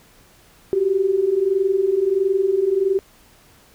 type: tone pair together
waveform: sine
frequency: 370 / 391.5 Hz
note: F#4 / G4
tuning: 0 / -2 cents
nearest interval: minor second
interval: 98 cents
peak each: -21 / -17 dBFS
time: 0.73-2.99 s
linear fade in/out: 0 ms
effects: pink hiss -52 dBFS RMS until 3.74 s